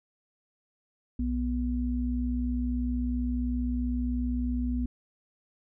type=tone pair together; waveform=sine; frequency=61.5 / 246 Hz; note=B1 / B3; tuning=-7 / -7 cents; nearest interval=2 octaves; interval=2400 cents; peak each=-29 / -29 dBFS; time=1.19-4.86 s; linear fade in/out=5 ms; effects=none